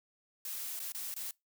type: noise with dropouts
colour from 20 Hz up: blue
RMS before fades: -40 dBFS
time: 0.45-1.31 s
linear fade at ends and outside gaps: 2 ms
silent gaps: 0.793-0.8 / 0.921-0.947 / 1.141-1.163 s
effects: noise-tail reverb RT60 0.2 s tail -24 dB re dry